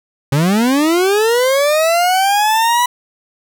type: linear sweep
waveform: 40% pulse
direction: up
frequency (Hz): 132.1 to 987.8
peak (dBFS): -10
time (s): 0.32-2.86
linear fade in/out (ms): 5
effects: none